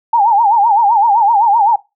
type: tone with vibrato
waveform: sine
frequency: 868 Hz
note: A5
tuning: 24 cents flat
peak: -7 dBFS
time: 0.13-1.76 s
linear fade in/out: 5 ms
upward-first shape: sine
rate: 7.8 Hz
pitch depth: 160 cents each way
effects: noise-tail reverb RT60 0.2 s tail -18 dB re dry